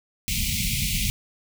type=band-stop noise; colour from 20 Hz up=pink; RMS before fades=-25 dBFS; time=0.28-1.1 s; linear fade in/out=0 ms; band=230 to 2100 Hz; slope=96 dB/octave; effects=none